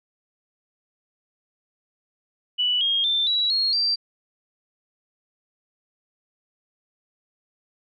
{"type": "tone with pitch steps", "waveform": "sine", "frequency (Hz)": [2960, 3247, 3561, 3906, 4284, 4699], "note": ["F#7", "G#7", "A7", "B7", "C8", "D8"], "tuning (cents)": [0, -40, 20, -20, 40, 0], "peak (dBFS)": -19, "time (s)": [2.58, 3.96], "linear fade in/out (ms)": 20, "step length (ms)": 230, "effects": []}